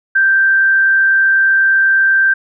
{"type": "tone with frequency modulation", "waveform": "sine", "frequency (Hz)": 1568, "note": "G6", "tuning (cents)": 0, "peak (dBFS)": -8, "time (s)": [0.15, 2.34], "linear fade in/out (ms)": 10, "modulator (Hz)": 88.2, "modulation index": 0.21, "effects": []}